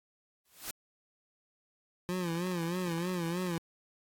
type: noise with exponential growth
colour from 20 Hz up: white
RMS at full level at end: -35 dBFS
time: 0.45-0.71 s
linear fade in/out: 5 ms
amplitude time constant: 56 ms
type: tone with vibrato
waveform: 25% pulse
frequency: 174.61 Hz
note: F3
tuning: in tune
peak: -28 dBFS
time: 2.09-3.58 s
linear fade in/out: 0 ms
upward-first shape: sine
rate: 3.2 Hz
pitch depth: 96 cents each way
effects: AAC 64 kbps